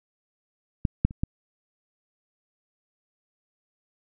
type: clicks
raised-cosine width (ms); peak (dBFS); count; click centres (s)
5; -9 / -6 / -26 / -12; 4; 0.852 / 1.05 / 1.109 / 1.235
effects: none